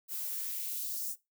violet noise with high-pass filter sweep, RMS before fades -37 dBFS, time 0.08-1.16 s, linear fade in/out 50 ms, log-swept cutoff 640 to 7300 Hz, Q 1.5, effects noise-tail reverb RT60 0.2 s tail -18 dB re dry

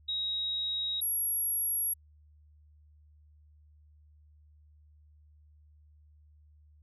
sine tone pair in turn, 3801 / 11276 Hz, A#7 / F9, +33 / +16 cents, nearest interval octave + perfect fifth, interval 1883 cents, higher second, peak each -30 / -28 dBFS, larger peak second, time 0.08-1.01 / 1.01-1.94 s, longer neither, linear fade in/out 10 ms, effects added 75 Hz sine -57 dBFS peak until 6.82 s

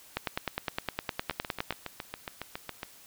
two click trains, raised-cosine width 0.3 ms, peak -13 / -19 dBFS, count 16 / 12, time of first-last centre 0.17-1.707 / 1.31-2.831 s, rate 9.76 / 7.23 Hz, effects white hiss -54 dBFS RMS until 3.06 s

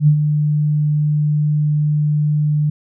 sine tone with ADSR envelope, 149.8 Hz, D3, 35 cents sharp, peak -6 dBFS, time 0-2.7 s, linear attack 72 ms, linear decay 85 ms, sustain -7 dB, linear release 6 ms, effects none

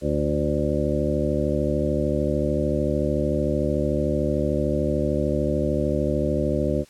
harmonic tone with a mistuned harmonic, 73.42 Hz, D2, in tune, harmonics 1 / 2 / 3 / 4 / 5 / 7 / 8, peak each -28 / -28 / -28 / -28 / -28 / -28 / -28 dBFS, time 0.01-6.85 s, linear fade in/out 50 ms, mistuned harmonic 1, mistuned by -32 cents, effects white hiss -53 dBFS RMS until 6.89 s + low-pass 9000 Hz 12 dB/octave

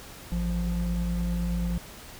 triangle tone pair together, 55.05 / 174.61 Hz, A1 / F3, +2 / 0 cents, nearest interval octave + minor sixth, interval 1998 cents, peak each -26 dBFS, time 0.32-1.78 s, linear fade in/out 0 ms, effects pink hiss -45 dBFS RMS until 2.19 s

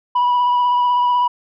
sine tone with vibrato, 980 Hz, B5, 14 cents flat, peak -10 dBFS, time 0.15-1.28 s, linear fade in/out 10 ms, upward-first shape triangle, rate 16 Hz, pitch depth 21 cents each way, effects tanh soft clip ceiling -12 dBFS

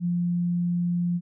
sine tone, 174.61 Hz, F3, in tune, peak -22 dBFS, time 0-1.21 s, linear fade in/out 50 ms, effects none

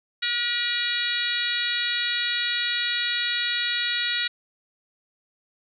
harmonic tone, 480 Hz, B4, 49 cents flat, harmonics 3 / 4 / 5 / 6 / 7 / 8 / 9, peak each -31 / -29 / -33 / -34 / -33 / -28 / -34 dBFS, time 0.22-4.28 s, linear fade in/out 10 ms, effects none

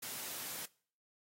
white high-pass noise, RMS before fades -43 dBFS, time 0.02-0.66 s, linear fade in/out 10 ms, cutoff 110 Hz, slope 24 dB/octave, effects noise-tail reverb RT60 0.5 s tail -23 dB re dry + AAC 48 kbps

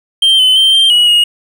triangle tone with pitch steps, 3148 / 3039 / 3134 / 3161 / 2916 / 2874 Hz, G7 / F#7 / G7 / G7 / F#7 / F7, +7 / +46 / -1 / +14 / -26 / +49 cents, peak -4 dBFS, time 0.22-1.24 s, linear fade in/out 5 ms, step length 170 ms, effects none

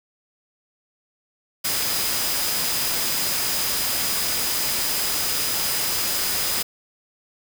sine tone in noise, 4972 Hz, D#8, 2 cents flat, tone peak -30 dBFS, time 1.64-6.63 s, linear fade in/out 10 ms, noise white, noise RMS -24 dBFS, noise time 1.64-6.63 s, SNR -9 dB, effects none

